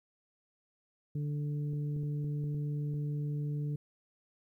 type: harmonic tone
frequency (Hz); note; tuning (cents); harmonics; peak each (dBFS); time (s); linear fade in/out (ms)
146.83; D3; 0; 1 / 2 / 3; -32 / -45 / -49; 1.15-3.76; 5
type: clicks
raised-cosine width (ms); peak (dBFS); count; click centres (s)
3; -35; 7; 1.734 / 1.964 / 2.034 / 2.244 / 2.44 / 2.546 / 2.94
effects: 12-bit